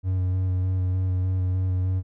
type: tone with vibrato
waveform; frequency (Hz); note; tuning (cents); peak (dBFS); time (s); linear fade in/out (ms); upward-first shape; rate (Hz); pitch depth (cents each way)
triangle; 92.5; F#2; 0; -19; 0.03-2.03; 50; square; 3.3; 14
effects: none